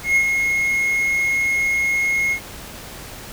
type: tone with ADSR envelope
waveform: triangle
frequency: 2158 Hz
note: C#7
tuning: 47 cents flat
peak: -10 dBFS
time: 0.03-2.4 s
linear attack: 130 ms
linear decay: 76 ms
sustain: -5 dB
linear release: 82 ms
effects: pink hiss -36 dBFS RMS until 3.32 s